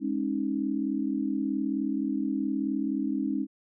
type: chord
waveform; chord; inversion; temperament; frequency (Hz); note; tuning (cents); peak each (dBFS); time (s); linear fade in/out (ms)
sine; Ab suspended fourth; none; equal with one note detuned; 207.7 / 272.1 / 311.1; Ab3 / Db4 / Eb4; 0 / -32 / 0; -32 / -29 / -31; 0-3.47; 50
effects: none